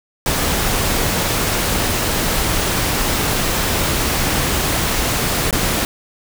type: noise with dropouts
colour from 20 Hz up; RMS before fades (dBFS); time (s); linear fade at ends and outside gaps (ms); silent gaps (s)
pink; -18; 0.26-5.85; 1; 5.509-5.527
effects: none